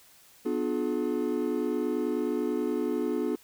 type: chord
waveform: triangle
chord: B diminished seventh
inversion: none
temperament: just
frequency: 246.9 / 296.3 / 355.6 / 426.7 Hz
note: B3 / D4 / F4 / Ab4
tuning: 0 / +15 / +31 / +47 cents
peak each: -30 dBFS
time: 0.45-3.36 s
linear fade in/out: 10 ms
effects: white hiss -57 dBFS RMS until 3.43 s